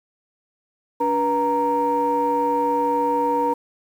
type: tone cluster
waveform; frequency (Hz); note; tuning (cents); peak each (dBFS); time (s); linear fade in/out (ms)
sine; 287.7 / 484.4 / 931; D4 / B4 / A#5; -36 / -34 / -2; -25 / -22 / -19; 1-3.54; 10
effects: tanh soft clip ceiling -11 dBFS + 8-bit